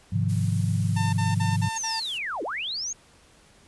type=chord; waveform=sine; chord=F minor seventh; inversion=first; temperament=equal; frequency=103.83 / 130.81 / 155.56 / 174.61 Hz; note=Ab2 / C3 / Eb3 / F3; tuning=0 / 0 / 0 / 0 cents; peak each=-24 / -29 / -30 / -28 dBFS; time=0.12-1.69 s; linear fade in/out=10 ms
type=noise; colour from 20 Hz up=blue; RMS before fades=-41 dBFS; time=0.28-2.19 s; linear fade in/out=20 ms
type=tone bursts; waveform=sawtooth; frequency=898 Hz; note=A5; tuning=35 cents sharp; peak=-25 dBFS; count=5; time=0.96-2.002 s; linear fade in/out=10 ms; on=170 ms; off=48 ms
type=linear two-way sweep; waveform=sine; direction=down then up; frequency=6680 to 281 to 6680 Hz; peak=-28 dBFS; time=1.76-2.93 s; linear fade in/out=5 ms; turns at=2.43 s
effects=pink hiss -56 dBFS RMS until 3.67 s + resampled to 24000 Hz